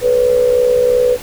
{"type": "tone with amplitude modulation", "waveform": "sine", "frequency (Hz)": 493.9, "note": "B4", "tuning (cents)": 0, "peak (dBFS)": -6, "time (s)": [0.01, 1.18], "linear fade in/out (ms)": 50, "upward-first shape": "sine", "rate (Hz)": 62.9, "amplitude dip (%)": 65, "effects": ["pink hiss -31 dBFS RMS until 1.22 s"]}